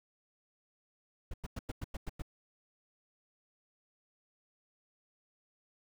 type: noise bursts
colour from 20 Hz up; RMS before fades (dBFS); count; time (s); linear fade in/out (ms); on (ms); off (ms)
brown; -38; 8; 1.31-2.221; 5; 29; 97
effects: none